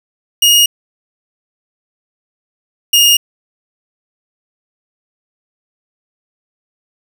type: tone pair in turn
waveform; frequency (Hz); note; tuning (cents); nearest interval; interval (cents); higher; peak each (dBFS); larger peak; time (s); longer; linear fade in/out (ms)
sawtooth; 2866 / 2845; F7 / F7; +44 / +31; unison; 13; first; -3; neither; 0.42-0.66 / 2.93-3.17; neither; 5
effects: none